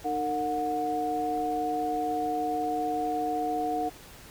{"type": "tone cluster", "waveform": "sine", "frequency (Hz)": [304.9, 457, 729], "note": ["D#4", "A#4", "F#5"], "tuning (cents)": [-35, -34, -26], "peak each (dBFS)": [-33, -34, -28], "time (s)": [0.04, 3.9], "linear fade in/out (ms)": 20, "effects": ["pink hiss -49 dBFS RMS until 4.3 s"]}